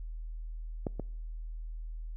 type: clicks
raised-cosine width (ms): 2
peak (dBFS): -18 / -22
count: 2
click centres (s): 0.868 / 0.997
effects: noise-tail reverb RT60 0.8 s tail -26 dB re dry + added 40 Hz sine -37 dBFS peak until 2.16 s